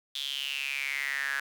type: tone with high-pass filter sweep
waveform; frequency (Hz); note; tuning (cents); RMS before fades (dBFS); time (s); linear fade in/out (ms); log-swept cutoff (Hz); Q
sawtooth; 138.59; C#3; 0; -33; 0.15-1.4; 5; 3500 to 1600; 8.8
effects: none